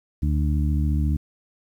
harmonic tone, 74.4 Hz, D2, 23 cents sharp, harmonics 1 / 2 / 3 / 4, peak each -20 / -26 / -30 / -32 dBFS, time 0.22-1.17 s, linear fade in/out 10 ms, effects 9-bit

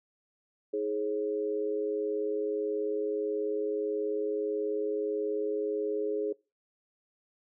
sine tone cluster, 318.4 / 420 / 540 Hz, D#4 / G#4 / C#5, +40 / +19 / -45 cents, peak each -37 / -29 / -37 dBFS, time 0.73-6.33 s, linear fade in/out 10 ms, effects noise-tail reverb RT60 0.3 s tail -25 dB re dry

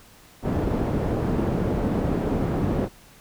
white low-pass noise, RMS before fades -24 dBFS, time 0.42-2.89 s, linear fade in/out 50 ms, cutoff 360 Hz, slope 12 dB/octave, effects pink hiss -51 dBFS RMS until 3.2 s

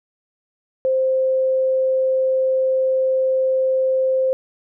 sine tone, 523.3 Hz, C5, in tune, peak -15 dBFS, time 0.85-4.33 s, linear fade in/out 0 ms, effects none

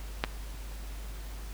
clicks, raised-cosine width 0.3 ms, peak -10 / -23 dBFS, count 2, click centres 0.239 / 0.247 s, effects added 50 Hz sine -38 dBFS peak until 1.53 s + pink hiss -49 dBFS RMS until 1.53 s

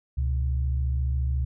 sine tone pair together, 69.4 / 123.66 Hz, C#2 / B2, +3 / +3 cents, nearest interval minor seventh, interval 1000 cents, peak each -23 / -31 dBFS, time 0.17-1.45 s, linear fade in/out 10 ms, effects none

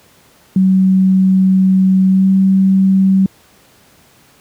sine tone with pitch glide, 188.9 to 191.54 Hz, F#3 to G3, +36 to -40 cents, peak -7 dBFS, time 0.56-3.26 s, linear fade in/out 2 ms, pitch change +24 cents, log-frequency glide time 2.08-2.29 s, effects pink hiss -48 dBFS RMS until 4.4 s + high-pass 80 Hz 12 dB/octave

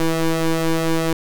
25% pulse ring-modulated tone, 162.7 Hz, E3, 22 cents flat, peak -10 dBFS, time 0-1.13 s, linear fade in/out 2 ms, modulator 165 Hz, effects none

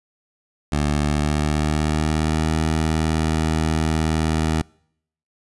15% pulse tone with pitch glide, 73.8 to 79.1 Hz, D2 to D#2, +9 to +29 cents, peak -12 dBFS, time 0.72-4.62 s, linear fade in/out 5 ms, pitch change +120 cents, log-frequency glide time 1-2.55 s, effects noise-tail reverb RT60 0.7 s tail -26 dB re dry + resampled to 24000 Hz

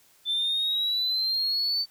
sine exponential sweep, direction up, 3520 to 4562 Hz, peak -22 dBFS, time 0.25-1.86 s, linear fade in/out 50 ms, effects tanh soft clip ceiling -21 dBFS + white hiss -60 dBFS RMS until 1.9 s

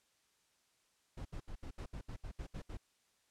brown noise bursts, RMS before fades -44 dBFS, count 11, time 1.17-2.773 s, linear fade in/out 10 ms, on 83 ms, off 69 ms, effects white hiss -75 dBFS RMS until 3.3 s + low-pass 9000 Hz 12 dB/octave

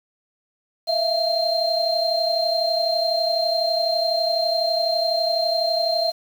sine tone cluster, 650 / 682 / 4172 Hz, E5 / F5 / C8, -24 / -41 / -6 cents, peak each -23 dBFS, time 0.87-6.12 s, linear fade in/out 20 ms, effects 7-bit

